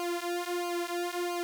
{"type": "tone with flanger", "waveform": "sawtooth", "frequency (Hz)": 349.5, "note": "F4", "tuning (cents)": 1, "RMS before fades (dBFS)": -33, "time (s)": [0, 1.43], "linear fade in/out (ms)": 0, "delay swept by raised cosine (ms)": [0.54, 3.84], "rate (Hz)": 1.5, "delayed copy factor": -0.95, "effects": []}